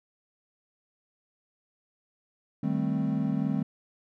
triangle chord, A half-diminished seventh, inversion second, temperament equal, 155.56 / 196 / 220 / 261.6 Hz, Eb3 / G3 / A3 / C4, 0 / 0 / 0 / 0 cents, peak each -29 dBFS, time 2.63-3.63 s, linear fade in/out 5 ms, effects none

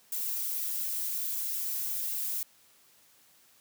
violet noise with flanger, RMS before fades -33 dBFS, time 0.12-2.43 s, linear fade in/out 2 ms, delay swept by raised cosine 1.6 to 5.1 ms, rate 1.5 Hz, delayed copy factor -0.55, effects white hiss -62 dBFS RMS until 3.6 s + high-pass 60 Hz 12 dB/octave

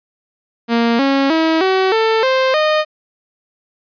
sawtooth tone with pitch steps, 233.1 / 274 / 322.1 / 378.7 / 445.1 / 523.3 / 615.2 Hz, A#3 / C#4 / E4 / F#4 / A4 / C5 / D#5, 0 / -20 / -40 / +40 / +20 / 0 / -20 cents, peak -8 dBFS, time 0.68-2.85 s, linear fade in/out 50 ms, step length 310 ms, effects resampled to 11025 Hz

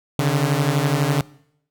sawtooth beating tone pair, 137.1 / 149.1 Hz, C#3 / D3, -19 / +27 cents, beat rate 12 Hz, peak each -16 dBFS, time 0.19-1.21 s, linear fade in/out 0 ms, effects noise-tail reverb RT60 0.7 s tail -21 dB re dry

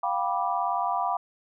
sine chord, G dominant seventh, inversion third, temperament just, 705.6 / 784 / 980 / 1176 Hz, F5 / G5 / B5 / D6, +18 / 0 / -14 / +2 cents, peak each -29 / -30 / -29 / -31 dBFS, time 0.03-1.17 s, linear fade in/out 5 ms, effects none

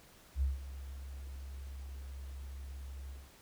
sine tone with ADSR envelope, 67.5 Hz, C#2, 45 cents flat, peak -27 dBFS, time 0.35-3.32 s, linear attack 69 ms, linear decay 160 ms, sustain -15 dB, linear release 220 ms, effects pink hiss -60 dBFS RMS until 3.41 s

